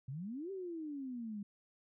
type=exponential two-way sweep; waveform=sine; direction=up then down; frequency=123.47 to 396.5 to 198.7 Hz; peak=-40 dBFS; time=0.08-1.43 s; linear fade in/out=5 ms; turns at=0.51 s; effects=none